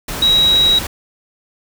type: tone in noise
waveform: sine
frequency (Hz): 3840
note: B7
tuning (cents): -49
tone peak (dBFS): -9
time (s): 0.22-0.79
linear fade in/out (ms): 5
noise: pink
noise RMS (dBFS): -24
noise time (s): 0.08-0.87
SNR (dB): +12
effects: none